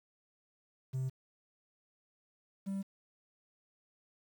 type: tone pair in turn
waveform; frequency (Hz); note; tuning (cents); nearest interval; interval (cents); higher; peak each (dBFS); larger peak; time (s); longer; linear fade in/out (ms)
triangle; 130.81 / 195.23; C3 / G3; 0 / -7; perfect fifth; 693; second; -30 / -32; first; 0.93-1.1 / 2.66-2.83; neither; 20
effects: tanh soft clip ceiling -26 dBFS + 10-bit